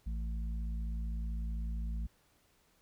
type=harmonic tone; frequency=55.7 Hz; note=A1; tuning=22 cents sharp; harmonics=1 / 3 / 4; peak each=-34 / -47 / -50 dBFS; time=0.06-2.07 s; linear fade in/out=10 ms; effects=pink hiss -70 dBFS RMS until 2.81 s